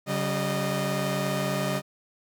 sawtooth tone cluster, 139.7 / 191.1 / 614 Hz, C#3 / G3 / D#5, +14 / -44 / -23 cents, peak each -26 dBFS, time 0.06-1.82 s, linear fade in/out 50 ms, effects none

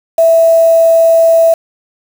sine tone with quantisation, 659.3 Hz, E5, in tune, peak -4 dBFS, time 0.18-1.54 s, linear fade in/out 5 ms, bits 4, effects none

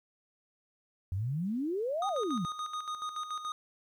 sine exponential two-way sweep, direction up then down, 87.1 to 819 to 157.3 Hz, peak -30 dBFS, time 1.12-2.45 s, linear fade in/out 0 ms, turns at 2.08 s
square tone with tremolo, 1238 Hz, D#6, 9 cents flat, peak -34 dBFS, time 2.02-3.52 s, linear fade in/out 2 ms, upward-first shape square, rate 7 Hz, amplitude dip 60%
effects low-pass 6000 Hz 12 dB/octave + 11-bit

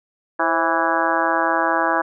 harmonic tone with a mistuned harmonic, 164.81 Hz, E3, in tune, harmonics 2 / 3 / 4 / 5 / 6 / 7 / 8 / 9 / 10, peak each -26 / -28 / -24 / -24 / -23 / -25 / -28 / -26 / -25 dBFS, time 0.39-2.02 s, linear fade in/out 10 ms, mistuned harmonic 3, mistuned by +110 cents, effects none

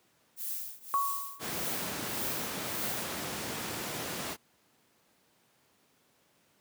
violet noise with tremolo, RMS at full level -35 dBFS, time 0.36-3.07 s, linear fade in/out 50 ms, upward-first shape triangle, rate 1.7 Hz, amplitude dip 95%
sine tone with exponential decay, 1115 Hz, C#6, 10 cents sharp, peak -23 dBFS, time 0.94-1.59 s, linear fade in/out 0 ms, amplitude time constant 140 ms
pink noise, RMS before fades -36 dBFS, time 1.39-4.37 s, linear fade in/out 50 ms
effects pink hiss -68 dBFS RMS until 6.6 s + high-pass 150 Hz 12 dB/octave

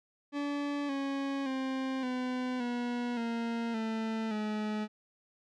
40% pulse tone with pitch steps, 287.3 / 275.3 / 263.8 / 252.7 / 242.1 / 232 / 222.3 / 213 Hz, D4 / C#4 / C4 / B3 / B3 / A#3 / A3 / G#3, -38 / -12 / +14 / +40 / -34 / -8 / +18 / +44 cents, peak -31 dBFS, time 0.32-4.88 s, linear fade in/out 50 ms, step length 570 ms, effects low-pass 4000 Hz 12 dB/octave

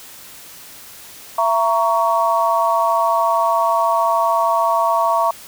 sine chord, A# diminished, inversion second, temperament just, 671.3 / 932.3 / 1118.8 Hz, E5 / A#5 / C#6, +31 / 0 / +16 cents, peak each -18 dBFS, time 1.38-5.31 s, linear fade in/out 5 ms, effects white hiss -39 dBFS RMS until 5.47 s

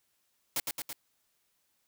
white noise with echo, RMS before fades -31 dBFS, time 0.56-0.6 s, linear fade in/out 2 ms, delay 110 ms, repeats 3, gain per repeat -3 dB, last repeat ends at 0.93 s, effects white hiss -75 dBFS RMS until 1.87 s

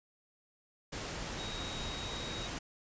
sine tone in noise, 3788 Hz, A#7, 27 cents sharp, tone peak -43 dBFS, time 1.38-2.48 s, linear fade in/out 10 ms, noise pink, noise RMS -40 dBFS, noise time 0.92-2.59 s, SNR -6 dB, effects resampled to 16000 Hz

